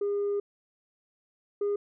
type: tone pair in turn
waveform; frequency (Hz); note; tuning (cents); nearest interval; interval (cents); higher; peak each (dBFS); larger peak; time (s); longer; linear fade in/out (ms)
sine; 406 / 408; G#4 / G#4; -39 / -31; unison; 8; second; -24 / -23; second; 0.01-0.4 / 1.61-1.76; first; 5
effects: tanh soft clip ceiling -24 dBFS